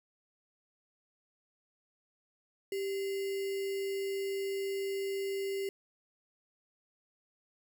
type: tone with sample-and-hold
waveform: sine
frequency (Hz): 392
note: G4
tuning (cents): 0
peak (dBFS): -32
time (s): 2.72-5.69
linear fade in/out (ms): 2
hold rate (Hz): 2450
effects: none